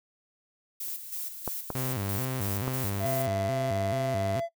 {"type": "noise with tremolo", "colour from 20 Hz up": "violet", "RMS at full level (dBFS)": -35, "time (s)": [0.8, 3.26], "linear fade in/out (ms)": 5, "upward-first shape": "square", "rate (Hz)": 3.1, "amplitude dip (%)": 55}
{"type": "clicks", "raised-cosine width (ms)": 1, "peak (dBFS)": -17, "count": 3, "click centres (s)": [1.477, 1.703, 2.679]}
{"type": "tone with vibrato", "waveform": "sawtooth", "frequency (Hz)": 113.6, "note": "A#2", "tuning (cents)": -44, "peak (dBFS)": -26, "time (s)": [1.75, 4.4], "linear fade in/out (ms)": 0, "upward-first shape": "square", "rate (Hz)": 2.3, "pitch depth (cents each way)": 230}
{"type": "tone", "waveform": "triangle", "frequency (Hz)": 674, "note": "E5", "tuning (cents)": 38, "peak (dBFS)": -27, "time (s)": [2.99, 4.49], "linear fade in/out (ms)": 50}
{"effects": ["noise-tail reverb RT60 0.1 s tail -18 dB re dry"]}